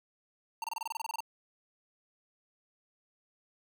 square tone bursts, 910 Hz, A#5, 42 cents flat, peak -34 dBFS, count 13, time 0.62-1.205 s, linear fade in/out 2 ms, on 21 ms, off 26 ms, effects none

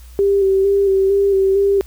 sine tone with vibrato, 392 Hz, G4, in tune, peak -11 dBFS, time 0.19-1.81 s, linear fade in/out 0 ms, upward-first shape square, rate 2.2 Hz, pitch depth 26 cents each way, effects added 60 Hz sine -36 dBFS peak until 1.86 s + white hiss -49 dBFS RMS until 1.86 s

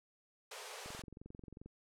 pink high-pass noise, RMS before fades -48 dBFS, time 0.51-1.02 s, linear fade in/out 5 ms, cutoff 410 Hz, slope 96 dB/octave
click train, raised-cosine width 3 ms, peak -38 dBFS, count 19, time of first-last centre 0.86-1.66 s, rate 22.5 Hz
effects low-pass 10000 Hz 12 dB/octave

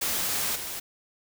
white noise with level steps, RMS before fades -28 / -35 dBFS, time 0.01-0.8 s, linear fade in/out 10 ms, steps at 0.55 s, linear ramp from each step 10 ms, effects none

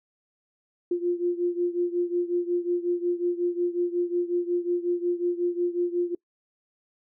sine beating tone pair, 349.2 / 354.7 Hz, F4 / F4, 0 / +27 cents, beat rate 5.5 Hz, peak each -25 / -28 dBFS, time 0.91-6.15 s, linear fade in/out 5 ms, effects noise-tail reverb RT60 0.1 s tail -25 dB re dry

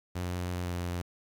sawtooth tone with pitch glide, 89.3 to 87.92 Hz, F2 to F2, +39 to +12 cents, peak -28 dBFS, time 0.15-1.02 s, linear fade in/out 10 ms, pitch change -27 cents, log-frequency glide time 0.62-0.7 s, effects 10-bit

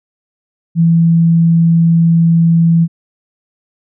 sine tone, 166.5 Hz, E3, 18 cents sharp, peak -6 dBFS, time 0.75-2.88 s, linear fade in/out 50 ms, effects none

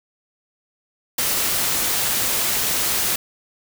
white noise, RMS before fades -21 dBFS, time 1.18-3.16 s, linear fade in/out 5 ms, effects none

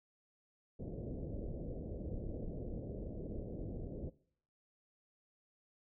pink low-pass noise, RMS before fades -43 dBFS, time 0.79-4.1 s, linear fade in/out 10 ms, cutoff 580 Hz, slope 48 dB/octave, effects noise-tail reverb RT60 0.6 s tail -21 dB re dry

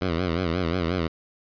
10% pulse tone with vibrato, 87 Hz, F2, 6 cents flat, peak -15 dBFS, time 0.01-1.08 s, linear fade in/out 10 ms, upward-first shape sine, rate 5.6 Hz, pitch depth 120 cents each way, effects resampled to 11025 Hz

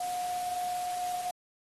sine tone in noise, 720 Hz, F#5, 47 cents flat, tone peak -31 dBFS, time 0-1.31 s, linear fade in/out 5 ms, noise white, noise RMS -43 dBFS, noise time 0-1.31 s, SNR +9 dB, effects AAC 32 kbps

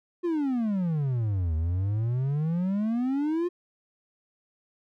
triangle exponential two-way sweep, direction down then up, 359.9 to 77.4 to 359.9 Hz, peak -22 dBFS, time 0.23-3.49 s, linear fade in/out 20 ms, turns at 1.55 s, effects none

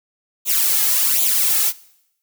blue noise with flanger, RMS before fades -17 dBFS, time 0.45-1.73 s, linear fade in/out 50 ms, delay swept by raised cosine 0.28 to 2.38 ms, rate 1.3 Hz, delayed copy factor +0.75, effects noise-tail reverb RT60 0.8 s tail -21 dB re dry

